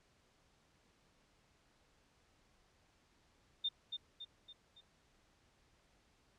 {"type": "tone with echo", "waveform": "sine", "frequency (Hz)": 3624, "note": "A#7", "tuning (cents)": -50, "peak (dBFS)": -33, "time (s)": [3.64, 3.69], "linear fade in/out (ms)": 10, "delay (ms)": 280, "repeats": 4, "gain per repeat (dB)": -6, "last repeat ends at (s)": 4.81, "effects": ["pink hiss -72 dBFS RMS until 6.38 s", "low-pass 7000 Hz 12 dB/octave"]}